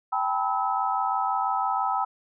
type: tone cluster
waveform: sine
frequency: 784 / 870 / 987 / 1293 Hz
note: G5 / A5 / B5 / E6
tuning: 0 / -20 / -1 / -34 cents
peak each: -27 / -31 / -29 / -28 dBFS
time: 0.12-2.05 s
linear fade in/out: 10 ms
effects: none